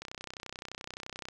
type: click train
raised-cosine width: 0.2 ms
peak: -23 dBFS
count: 41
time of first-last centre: 0.02-1.286 s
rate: 31.6 Hz
effects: none